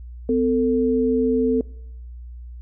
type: tone pair together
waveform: sine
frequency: 254.6 / 446.6 Hz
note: C4 / A4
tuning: -47 / +26 cents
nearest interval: minor seventh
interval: 973 cents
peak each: -19 dBFS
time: 0.29-1.61 s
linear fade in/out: 2 ms
effects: noise-tail reverb RT60 0.7 s tail -22 dB re dry + added 60 Hz sine -34 dBFS peak until 2.61 s